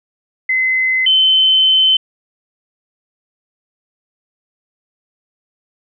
sine tone pair in turn, 2046 / 3066 Hz, C7 / G7, -39 / -39 cents, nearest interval perfect fifth, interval 700 cents, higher second, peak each -12 / -8 dBFS, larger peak second, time 0.49-1.06 / 1.06-1.97 s, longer second, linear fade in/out 5 ms, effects none

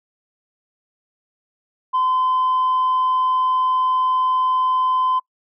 sine tone, 1025 Hz, C6, 36 cents flat, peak -14 dBFS, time 1.93-5.2 s, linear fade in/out 20 ms, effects noise-tail reverb RT60 0.1 s tail -24 dB re dry + tanh soft clip ceiling -13 dBFS

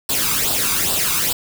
white noise with flanger, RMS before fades -19 dBFS, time 0.09-1.33 s, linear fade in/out 5 ms, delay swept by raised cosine 0.23 to 0.84 ms, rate 2.4 Hz, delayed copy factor +0.65, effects none

